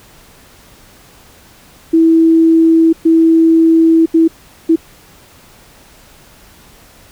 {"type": "tone bursts at uneven times", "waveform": "sine", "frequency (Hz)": 326.4, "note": "E4", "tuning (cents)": -17, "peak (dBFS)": -5, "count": 4, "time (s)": [[1.93, 2.93], [3.05, 4.06], [4.14, 4.28], [4.69, 4.76]], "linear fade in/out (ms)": 10, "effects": ["pink hiss -43 dBFS RMS until 7.11 s"]}